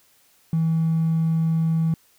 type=tone with hard clipping; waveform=triangle; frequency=162.4 Hz; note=E3; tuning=26 cents flat; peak=-18 dBFS; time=0.53-1.94 s; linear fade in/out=2 ms; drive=3 dB; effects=white hiss -59 dBFS RMS until 2.18 s